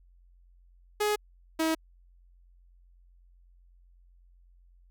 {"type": "tone pair in turn", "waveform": "sawtooth", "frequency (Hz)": [419.2, 320.9], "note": ["G#4", "E4"], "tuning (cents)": [16, -46], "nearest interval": "perfect fourth", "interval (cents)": 462, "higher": "first", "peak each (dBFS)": -21, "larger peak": "neither", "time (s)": [[1, 1.16], [1.59, 1.75]], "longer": "neither", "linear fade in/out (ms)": 10, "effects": ["added 44 Hz sine -56 dBFS peak until 4.9 s"]}